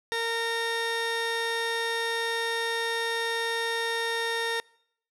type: tone pair together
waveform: 25% pulse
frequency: 460.2 / 1841 Hz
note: A#4 / A#6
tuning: -22 / -22 cents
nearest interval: 2 octaves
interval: 2400 cents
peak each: -26 dBFS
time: 0.12-4.6 s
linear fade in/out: 0 ms
effects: noise-tail reverb RT60 0.7 s tail -25 dB re dry + low-pass 9000 Hz 12 dB/octave